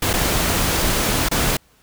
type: noise with dropouts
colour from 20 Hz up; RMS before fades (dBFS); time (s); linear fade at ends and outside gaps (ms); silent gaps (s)
pink; -19; 0.02-1.57; 5; 0.132-0.136 / 1.287-1.313
effects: pink hiss -56 dBFS RMS until 1.82 s